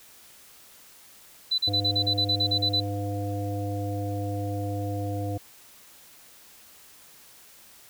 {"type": "tone bursts", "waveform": "sine", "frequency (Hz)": 3997, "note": "B7", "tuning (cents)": 20, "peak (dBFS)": -21, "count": 12, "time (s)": [1.51, 2.804], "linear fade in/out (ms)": 10, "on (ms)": 73, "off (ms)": 38}
{"type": "harmonic tone", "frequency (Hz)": 101.1, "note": "G#2", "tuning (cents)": -46, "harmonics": [1, 3, 5, 7], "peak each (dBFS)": [-29, -34, -36, -37], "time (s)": [1.67, 5.38], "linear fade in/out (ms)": 10}
{"effects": ["white hiss -52 dBFS RMS until 7.89 s"]}